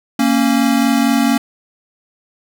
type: tone pair together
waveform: square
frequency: 231 / 275.3 Hz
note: A#3 / C#4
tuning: -16 / -12 cents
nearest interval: minor third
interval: 304 cents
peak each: -15 dBFS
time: 0.19-1.38 s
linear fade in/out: 5 ms
effects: none